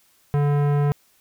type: tone with tanh clipping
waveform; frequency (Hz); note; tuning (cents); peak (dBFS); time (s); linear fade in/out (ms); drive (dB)
sine; 144.7; D3; -25; -19; 0.34-0.92; 0; 18
effects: white hiss -60 dBFS RMS until 1.2 s